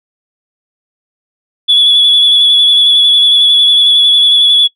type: tone with vibrato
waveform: sine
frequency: 3409 Hz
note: G#7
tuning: 45 cents sharp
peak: -3 dBFS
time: 1.68-4.68 s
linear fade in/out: 20 ms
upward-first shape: square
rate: 11 Hz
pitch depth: 19 cents each way
effects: noise-tail reverb RT60 0.1 s tail -22 dB re dry + tanh soft clip ceiling 0 dBFS